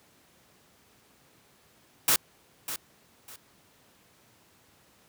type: noise with echo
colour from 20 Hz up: white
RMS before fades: -22 dBFS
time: 2.08-2.16 s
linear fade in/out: 2 ms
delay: 600 ms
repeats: 2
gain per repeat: -12 dB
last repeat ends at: 3.36 s
effects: pink hiss -61 dBFS RMS until 5.08 s + high-pass 100 Hz 12 dB/octave